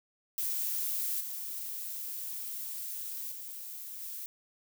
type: noise with level steps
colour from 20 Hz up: violet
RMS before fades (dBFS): -33 / -39 / -43 / -41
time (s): 0.38-4.26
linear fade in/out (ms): 0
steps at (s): 1.2 / 3.31 / 4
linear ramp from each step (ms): 10
effects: none